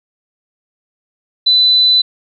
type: tone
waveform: sine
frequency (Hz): 4000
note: B7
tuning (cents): +21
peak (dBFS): -7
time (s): 1.46-2.02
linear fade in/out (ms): 10
effects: none